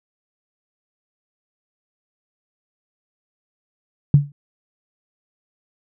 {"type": "tone with exponential decay", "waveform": "sine", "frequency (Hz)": 143.4, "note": "D3", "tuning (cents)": -41, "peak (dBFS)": -4, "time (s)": [4.14, 4.32], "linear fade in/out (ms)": 2, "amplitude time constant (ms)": 37, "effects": []}